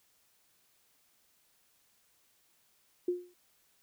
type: tone with exponential decay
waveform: sine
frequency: 356.1 Hz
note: F4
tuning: 34 cents sharp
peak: -25 dBFS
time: 3.08-3.34 s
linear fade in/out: 5 ms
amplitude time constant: 55 ms
effects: white hiss -70 dBFS RMS until 3.82 s